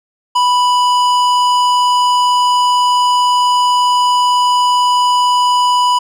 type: tone with hard clipping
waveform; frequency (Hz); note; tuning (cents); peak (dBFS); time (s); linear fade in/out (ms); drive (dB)
sine; 987.8; B5; 0; -11; 0.35-5.99; 10; 13
effects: none